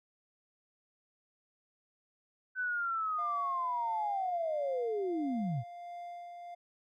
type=linear sweep; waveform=sine; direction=down; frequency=1523 to 107.2 Hz; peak=-31 dBFS; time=2.55-5.64 s; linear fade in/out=50 ms
type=tone with tremolo; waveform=triangle; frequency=698.5 Hz; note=F5; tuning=in tune; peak=-39 dBFS; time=3.18-6.55 s; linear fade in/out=10 ms; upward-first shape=sine; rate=1.5 Hz; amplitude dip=35%
effects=none